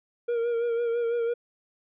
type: tone with vibrato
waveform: triangle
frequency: 469.1 Hz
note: A#4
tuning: 11 cents sharp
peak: -22 dBFS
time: 0.28-1.34 s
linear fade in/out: 10 ms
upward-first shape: sine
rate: 6 Hz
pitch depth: 35 cents each way
effects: resampled to 8000 Hz